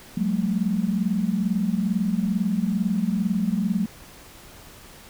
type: tone cluster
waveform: sine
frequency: 181.5 / 199.3 / 221.6 Hz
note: F#3 / G3 / A3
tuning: -33 / +29 / +13 cents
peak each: -25 dBFS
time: 0.17-3.86 s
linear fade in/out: 5 ms
effects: pink hiss -46 dBFS RMS until 5.09 s